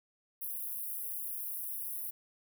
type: high-pass noise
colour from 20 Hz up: white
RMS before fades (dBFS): -39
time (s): 0.41-2.11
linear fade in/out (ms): 10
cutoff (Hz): 10000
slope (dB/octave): 96
effects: none

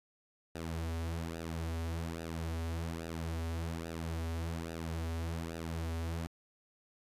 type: tone with flanger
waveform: sawtooth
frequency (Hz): 82.41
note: E2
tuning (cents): 0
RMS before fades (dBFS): -38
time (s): 0.55-6.27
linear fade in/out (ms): 0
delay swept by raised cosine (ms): 0.91 to 5.91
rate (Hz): 1.2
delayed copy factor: -0.8
effects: resampled to 32000 Hz

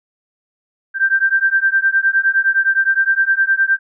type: beating tone pair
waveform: sine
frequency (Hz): 1568 / 1577.7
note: G6 / G6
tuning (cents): 0 / +11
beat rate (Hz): 9.7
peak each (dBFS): -15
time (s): 0.94-3.79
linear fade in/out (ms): 50
effects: none

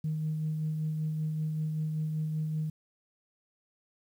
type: tone with tremolo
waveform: sine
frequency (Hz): 155.56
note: D#3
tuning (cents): 0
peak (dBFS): -27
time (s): 0.04-2.7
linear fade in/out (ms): 5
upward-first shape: sine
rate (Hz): 5.2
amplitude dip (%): 30
effects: tanh soft clip ceiling -24 dBFS + 10-bit

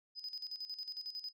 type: tone with tremolo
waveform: sine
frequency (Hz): 5010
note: D#8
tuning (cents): +11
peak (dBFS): -38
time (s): 0.15-1.33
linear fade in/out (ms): 50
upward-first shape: square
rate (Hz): 11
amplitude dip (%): 75
effects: tanh soft clip ceiling -36 dBFS

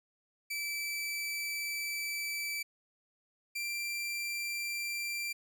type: tone pair in turn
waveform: sawtooth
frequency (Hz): 2317 / 2360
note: D7 / D7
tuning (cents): -24 / +8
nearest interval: unison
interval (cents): 32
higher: second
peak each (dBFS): -31 / -31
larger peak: neither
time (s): 0.5-2.63 / 3.55-5.33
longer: first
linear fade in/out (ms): 10
effects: none

